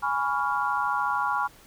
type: chord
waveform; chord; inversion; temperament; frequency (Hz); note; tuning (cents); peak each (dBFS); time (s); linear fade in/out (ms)
sine; C# dominant seventh; second; equal with one note detuned; 830.6 / 987.8 / 1121 / 1396.9; G#5 / B5 / C#6 / E#6; 0 / 0 / +19 / 0; -29; 0.02-1.48; 20
effects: pink hiss -53 dBFS RMS until 1.66 s